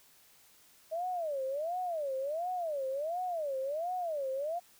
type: tone with vibrato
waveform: sine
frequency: 622.3 Hz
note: D#5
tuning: in tune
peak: -32 dBFS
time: 0.91-4.6 s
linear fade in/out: 20 ms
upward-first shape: sine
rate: 1.4 Hz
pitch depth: 290 cents each way
effects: white hiss -62 dBFS RMS until 4.79 s